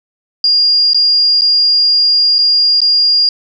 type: tone with dropouts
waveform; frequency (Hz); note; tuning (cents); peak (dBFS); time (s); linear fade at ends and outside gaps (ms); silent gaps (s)
sine; 4825; D8; +46; -7; 0.44-3.29; 2; 0.934-0.945 / 1.411-1.418 / 2.384-2.388 / 2.805-2.816
effects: none